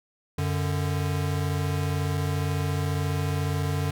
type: tone pair together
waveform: square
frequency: 92.5 / 146.83 Hz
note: F#2 / D3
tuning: 0 / 0 cents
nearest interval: minor sixth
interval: 800 cents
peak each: -28 dBFS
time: 0.38-3.91 s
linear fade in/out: 5 ms
effects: none